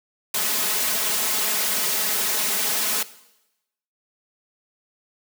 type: noise with comb filter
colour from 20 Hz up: white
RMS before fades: -23 dBFS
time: 0.34-3.03 s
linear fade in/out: 5 ms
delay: 4.7 ms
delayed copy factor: +0.95
effects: noise-tail reverb RT60 0.9 s tail -17 dB re dry + high-pass 200 Hz 12 dB/octave